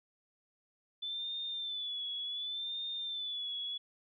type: tone with vibrato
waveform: sine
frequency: 3498 Hz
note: A7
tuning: 11 cents flat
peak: -36 dBFS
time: 1.02-3.78 s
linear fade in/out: 10 ms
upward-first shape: sine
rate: 0.68 Hz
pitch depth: 68 cents each way
effects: none